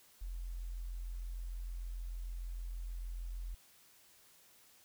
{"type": "tone", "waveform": "sine", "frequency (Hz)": 43.3, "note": "F1", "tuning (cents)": -14, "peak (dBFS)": -39, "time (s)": [0.21, 3.55], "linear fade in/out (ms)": 10, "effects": ["white hiss -64 dBFS RMS until 4.84 s"]}